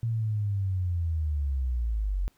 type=linear sweep; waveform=sine; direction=down; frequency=116.54 to 43.65 Hz; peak=-25 dBFS; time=0.03-2.28 s; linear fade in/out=0 ms; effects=pink hiss -67 dBFS RMS until 2.37 s